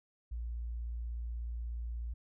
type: tone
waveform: sine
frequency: 58.27 Hz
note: A#1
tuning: in tune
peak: -36 dBFS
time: 0.31-2.14 s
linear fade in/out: 10 ms
effects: none